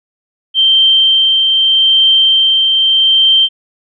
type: tone with tremolo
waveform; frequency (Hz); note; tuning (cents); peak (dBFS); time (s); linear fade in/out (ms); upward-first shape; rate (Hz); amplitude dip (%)
sine; 3136; G7; 0; -5; 0.54-3.49; 50; triangle; 0.81; 30
effects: none